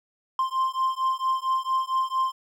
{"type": "beating tone pair", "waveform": "triangle", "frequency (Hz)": [1046.5, 1050.9], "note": ["C6", "C6"], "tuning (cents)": [0, 7], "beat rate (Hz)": 4.4, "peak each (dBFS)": -24, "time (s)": [0.39, 2.32], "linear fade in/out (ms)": 2, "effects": []}